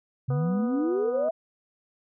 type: exponential sweep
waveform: sine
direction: up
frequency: 126.7 to 670 Hz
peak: -23 dBFS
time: 0.28-1.31 s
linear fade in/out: 10 ms
type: harmonic tone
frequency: 246.9 Hz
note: B3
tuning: in tune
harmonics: 1 / 2 / 3 / 4 / 5 / 6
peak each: -38 / -33 / -41 / -48 / -42 / -51 dBFS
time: 0.3-1.29 s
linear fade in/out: 5 ms
effects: none